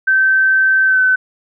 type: tone with pitch glide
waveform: sine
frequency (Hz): 1547 to 1517.8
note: G6 to F#6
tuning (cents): -23 to +44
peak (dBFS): -9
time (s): 0.07-1.16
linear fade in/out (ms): 10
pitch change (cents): -33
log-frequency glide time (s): 0.85-1
effects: none